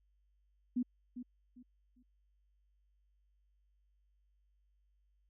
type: tone with echo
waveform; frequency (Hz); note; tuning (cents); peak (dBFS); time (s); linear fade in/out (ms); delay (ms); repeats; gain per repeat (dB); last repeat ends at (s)
sine; 246.9; B3; 0; -30; 0.76-0.83; 10; 400; 3; -11; 2.03
effects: added 50 Hz sine -70 dBFS peak until 5.29 s